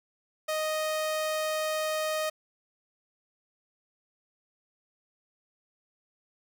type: tone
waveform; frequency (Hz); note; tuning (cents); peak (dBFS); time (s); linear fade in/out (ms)
sawtooth; 622.3; D#5; 0; -24; 0.48-2.3; 10
effects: none